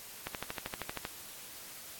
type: click train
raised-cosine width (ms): 0.3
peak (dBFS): -20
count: 11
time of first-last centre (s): 0.27-1.051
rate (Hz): 12.8
effects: white hiss -48 dBFS RMS until 1.99 s + AAC 64 kbps